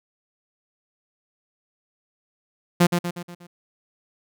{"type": "tone with echo", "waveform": "sawtooth", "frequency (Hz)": 174.61, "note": "F3", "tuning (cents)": 0, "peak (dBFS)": -9, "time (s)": [2.8, 2.87], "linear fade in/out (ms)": 10, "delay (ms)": 120, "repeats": 5, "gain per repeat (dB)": -6, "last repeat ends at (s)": 3.47, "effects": []}